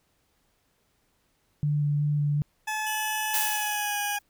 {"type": "tone with vibrato", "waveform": "sine", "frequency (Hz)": 146.83, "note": "D3", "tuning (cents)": 0, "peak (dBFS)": -22, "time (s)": [1.63, 2.42], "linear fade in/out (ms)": 0, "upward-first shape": "square", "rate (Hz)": 2.7, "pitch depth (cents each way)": 9}
{"type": "tone with pitch glide", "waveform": "20% pulse", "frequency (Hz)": [861, 821.2], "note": ["A5", "G#5"], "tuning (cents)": [-38, -20], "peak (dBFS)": -23, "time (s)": [2.67, 4.19], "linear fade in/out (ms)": 10, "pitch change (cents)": -82, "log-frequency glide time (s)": [3.35, 3.99]}
{"type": "tone", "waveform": "10% pulse", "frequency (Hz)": 2960, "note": "F#7", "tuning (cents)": 0, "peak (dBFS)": -25, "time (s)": [2.86, 4.17], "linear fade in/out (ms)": 10}
{"type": "noise with exponential decay", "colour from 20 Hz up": "blue", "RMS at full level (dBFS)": -25, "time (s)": [3.34, 4.22], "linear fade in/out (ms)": 0, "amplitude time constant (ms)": 190}
{"effects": ["pink hiss -70 dBFS RMS until 4.29 s"]}